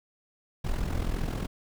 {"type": "noise with amplitude modulation", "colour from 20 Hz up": "brown", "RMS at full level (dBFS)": -27, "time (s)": [0.64, 1.47], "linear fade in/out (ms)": 10, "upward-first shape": "sine", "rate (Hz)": 42.2, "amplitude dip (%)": 65, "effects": []}